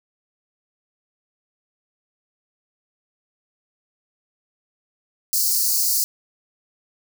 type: high-pass noise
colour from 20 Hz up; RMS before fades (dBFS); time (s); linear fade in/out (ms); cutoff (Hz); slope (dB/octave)
white; -20; 5.33-6.04; 0; 4300; 96
effects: none